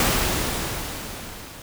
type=noise with level ramp; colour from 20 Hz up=pink; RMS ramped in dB=-19 to -41 dBFS; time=0-1.62 s; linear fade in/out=2 ms; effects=none